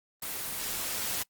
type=noise with level ramp; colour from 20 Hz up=white; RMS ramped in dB=-36 to -32 dBFS; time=0.22-1.23 s; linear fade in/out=5 ms; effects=noise-tail reverb RT60 0.1 s tail -23 dB re dry + Opus 24 kbps